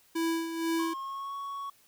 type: tone with tremolo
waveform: square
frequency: 329.6 Hz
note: E4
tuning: in tune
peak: -27 dBFS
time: 0.15-0.94 s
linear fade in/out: 10 ms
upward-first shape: sine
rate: 2.1 Hz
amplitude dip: 60%
type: tone with pitch glide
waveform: triangle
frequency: 1072 to 1114.3 Hz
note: C6 to C#6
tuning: +42 to +9 cents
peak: -33 dBFS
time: 0.79-1.7 s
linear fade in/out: 5 ms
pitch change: +67 cents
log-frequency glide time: 0.94-1.35 s
effects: white hiss -63 dBFS RMS until 1.87 s